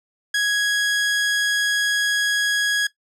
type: tone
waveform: sawtooth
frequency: 1661.2 Hz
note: G#6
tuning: in tune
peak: -14 dBFS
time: 0.34-2.87 s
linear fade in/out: 5 ms
effects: noise-tail reverb RT60 0.1 s tail -17 dB re dry + low-pass 9000 Hz 12 dB/octave